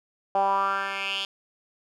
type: tone with band-pass filter sweep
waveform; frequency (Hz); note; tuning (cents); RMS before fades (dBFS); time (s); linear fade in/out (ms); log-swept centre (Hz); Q
10% pulse; 196; G3; 0; -26; 0.35-1.25; 2; 720 to 3500; 4.3
effects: none